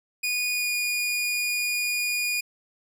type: tone with pitch glide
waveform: sawtooth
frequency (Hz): 2462 to 2444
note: D#7 to D#7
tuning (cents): -19 to -32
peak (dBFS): -21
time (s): 0.23-2.41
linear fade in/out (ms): 10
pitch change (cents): -13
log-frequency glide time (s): 0.52-0.7
effects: none